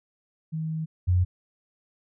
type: tone pair in turn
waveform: sine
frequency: 158.9 / 90.33 Hz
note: D#3 / F#2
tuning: +37 / -41 cents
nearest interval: minor seventh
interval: 978 cents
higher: first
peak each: -27 / -18 dBFS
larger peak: second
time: 0.52-0.86 / 1.07-1.25 s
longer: first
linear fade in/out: 20 ms
effects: none